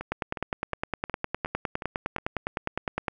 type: two click trains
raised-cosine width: 0.5 ms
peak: -12 / -19 dBFS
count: 30 / 7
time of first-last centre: 0.12-3.082 / 0.01-2.184 s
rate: 9.79 / 2.76 Hz
effects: none